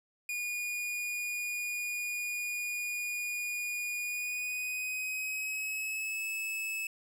45% pulse tone with pitch glide, 2445 to 2605 Hz, D#7 to E7, -31 to -21 cents, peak -33 dBFS, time 0.29-6.87 s, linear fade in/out 2 ms, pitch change +110 cents, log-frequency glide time 4.02-6.24 s, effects none

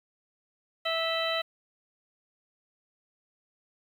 harmonic tone with a mistuned harmonic, 656 Hz, E5, 9 cents flat, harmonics 1 / 2 / 3 / 4 / 5 / 6, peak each -31 / -34 / -35 / -37 / -35 / -34 dBFS, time 0.85-1.42 s, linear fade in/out 10 ms, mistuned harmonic 5, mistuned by -100 cents, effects 9-bit

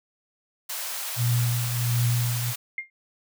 white high-pass noise, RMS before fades -32 dBFS, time 0.69-2.56 s, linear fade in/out 10 ms, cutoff 570 Hz, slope 24 dB/octave
sine tone with tremolo, 120 Hz, B2, 49 cents flat, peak -19 dBFS, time 1.16-2.54 s, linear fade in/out 50 ms, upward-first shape triangle, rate 1.4 Hz, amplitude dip 60%
sine tone with exponential decay, 2117 Hz, C7, 20 cents sharp, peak -24 dBFS, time 2.78-2.9 s, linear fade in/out 2 ms, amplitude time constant 25 ms
effects none

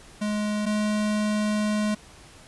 square tone pair in turn, 210 / 211.2 Hz, G#3 / G#3, +19 / +29 cents, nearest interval unison, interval 10 cents, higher second, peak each -25 / -23 dBFS, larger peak second, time 0.21-0.66 / 0.66-1.95 s, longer second, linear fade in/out 10 ms, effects pink hiss -49 dBFS RMS until 2.47 s + resampled to 24000 Hz

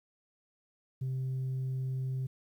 sine tone, 130.81 Hz, C3, in tune, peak -29 dBFS, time 1.01-2.27 s, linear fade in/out 10 ms, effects tanh soft clip ceiling -30 dBFS + 11-bit

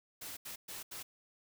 white noise bursts at uneven times, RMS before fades -45 dBFS, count 4, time 0.21-0.37 / 0.45-0.56 / 0.68-0.83 / 0.91-1.03 s, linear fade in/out 10 ms, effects none

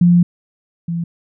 sine tone pair in turn, 174.61 / 169.15 Hz, F3 / E3, 0 / +45 cents, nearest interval minor second, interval 55 cents, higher first, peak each -7 / -18 dBFS, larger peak first, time 0.01-0.23 / 0.88-1.04 s, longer first, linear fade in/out 5 ms, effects none

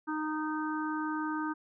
harmonic tone, 308.7 Hz, D#4, 14 cents flat, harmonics 1 / 3 / 4 / 5, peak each -33 / -38 / -39 / -40 dBFS, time 0.07-1.54 s, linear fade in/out 20 ms, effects none

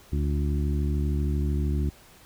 harmonic tone with a mistuned harmonic, 73 Hz, D2, 10 cents flat, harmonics 1 / 2 / 3 / 4 / 5, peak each -24 / -30 / -34 / -36 / -38 dBFS, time 0.12-1.9 s, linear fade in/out 10 ms, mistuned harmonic 5, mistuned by -27 cents, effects pink hiss -53 dBFS RMS until 2.25 s

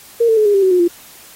sine tone with pitch steps, 466.2 / 446.7 / 428 / 410.1 / 392.9 / 376.5 / 360.7 / 345.6 Hz, A#4 / A4 / A4 / G#4 / G4 / F#4 / F#4 / F4, 0 / +26 / -48 / -22 / +4 / +30 / -44 / -18 cents, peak -9 dBFS, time 0.2-0.88 s, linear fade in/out 10 ms, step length 85 ms, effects white hiss -41 dBFS RMS until 1.35 s + AAC 48 kbps

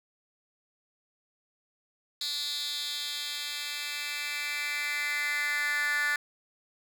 10% pulse tone with high-pass filter sweep, 292.4 Hz, D4, 7 cents flat, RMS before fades -32 dBFS, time 2.21-6.16 s, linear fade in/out 2 ms, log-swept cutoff 3900 to 1700 Hz, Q 4.6, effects none

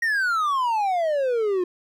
triangle exponential sweep, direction down, 1893 to 350.7 Hz, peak -18 dBFS, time 0.02-1.64 s, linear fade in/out 5 ms, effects none

